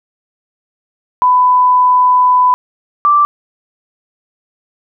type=tone pair in turn; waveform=sine; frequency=999 / 1172 Hz; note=B5 / D6; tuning=+20 / -4 cents; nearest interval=minor third; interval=276 cents; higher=second; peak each=-6 dBFS; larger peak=neither; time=1.22-2.54 / 3.05-3.25 s; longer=first; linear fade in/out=0 ms; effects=none